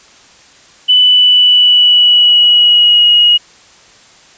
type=tone with pitch glide; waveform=sine; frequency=2991 to 2891 Hz; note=F#7 to F#7; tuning=+18 to -41 cents; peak=-4 dBFS; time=0.88-3.38 s; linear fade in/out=20 ms; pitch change=-59 cents; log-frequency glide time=0.98-3.11 s; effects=white hiss -42 dBFS RMS until 4.37 s + resampled to 16000 Hz